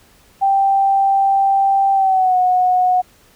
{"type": "tone with pitch glide", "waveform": "sine", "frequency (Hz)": [784, 731.5], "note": ["G5", "F#5"], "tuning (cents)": [0, -20], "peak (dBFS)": -11, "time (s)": [0.41, 3.02], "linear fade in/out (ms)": 20, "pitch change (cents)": -120, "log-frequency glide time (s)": [1.93, 2.37], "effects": ["pink hiss -51 dBFS RMS until 3.35 s"]}